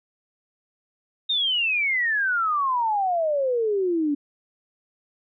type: exponential sweep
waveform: sine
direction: down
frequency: 3729 to 281.4 Hz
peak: -20 dBFS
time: 1.29-4.15 s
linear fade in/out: 10 ms
effects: none